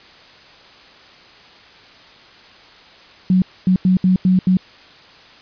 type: tone bursts at uneven times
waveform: sine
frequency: 185 Hz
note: F#3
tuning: in tune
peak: -10 dBFS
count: 6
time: 3.3-3.42 / 3.67-3.76 / 3.85-3.97 / 4.04-4.16 / 4.25-4.39 / 4.47-4.57 s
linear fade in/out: 2 ms
effects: white hiss -44 dBFS RMS until 5.41 s + resampled to 11025 Hz